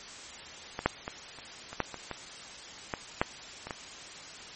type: clicks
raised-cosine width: 0.5 ms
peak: -18 / -7 / -19 / -30 / -25 / -11 / -23 / -19 / -15 / -8 / -23 / -19 dBFS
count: 12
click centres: 0.791 / 0.86 / 1.079 / 1.387 / 1.73 / 1.803 / 1.943 / 2.113 / 2.938 / 3.215 / 3.67 / 3.708 s
effects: white hiss -45 dBFS RMS until 4.55 s + MP3 32 kbps